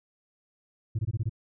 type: tone bursts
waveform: sine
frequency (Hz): 110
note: A2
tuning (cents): 0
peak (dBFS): -22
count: 6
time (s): 0.95-1.295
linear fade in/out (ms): 10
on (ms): 40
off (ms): 21
effects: tanh soft clip ceiling -24 dBFS